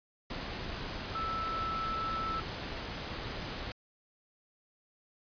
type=tone in noise; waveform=sine; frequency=1318.5 Hz; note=E6; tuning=in tune; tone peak=-33 dBFS; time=1.15-2.4 s; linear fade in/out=2 ms; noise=pink; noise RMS=-39 dBFS; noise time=0.3-3.72 s; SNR=+3 dB; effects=resampled to 11025 Hz